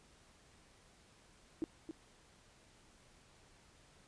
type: tone with echo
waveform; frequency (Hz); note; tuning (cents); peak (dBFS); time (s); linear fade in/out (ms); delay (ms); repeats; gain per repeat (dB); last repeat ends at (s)
sine; 320.7; E4; -48; -33; 1.62-1.64; 0; 270; 1; -8; 1.91
effects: pink hiss -65 dBFS RMS until 4.07 s + resampled to 22050 Hz